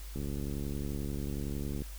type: click train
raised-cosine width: 3 ms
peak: -25 dBFS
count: 119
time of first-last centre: 0.16-1.82 s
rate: 71.1 Hz
effects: added 50 Hz sine -41 dBFS peak until 1.98 s + white hiss -52 dBFS RMS until 1.98 s